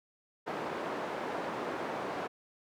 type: band-pass noise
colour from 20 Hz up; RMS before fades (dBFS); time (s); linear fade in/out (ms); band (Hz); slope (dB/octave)
white; -37; 0.46-2.28; 20; 240 to 900; 12
effects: none